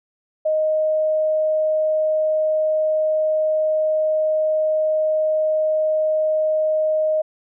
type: tone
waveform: sine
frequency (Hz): 622.3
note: D#5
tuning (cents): 0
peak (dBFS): -16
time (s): 0.45-7.22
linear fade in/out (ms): 10
effects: none